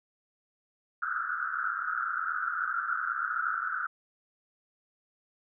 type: band-pass noise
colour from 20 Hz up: pink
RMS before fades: -32 dBFS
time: 1.02-3.87 s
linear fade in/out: 5 ms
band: 1300 to 1500 Hz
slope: 96 dB/octave
effects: none